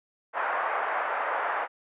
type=band-pass noise; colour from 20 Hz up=pink; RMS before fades=-29 dBFS; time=0.33-1.68 s; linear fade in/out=50 ms; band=640 to 1700 Hz; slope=24 dB/octave; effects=resampled to 8000 Hz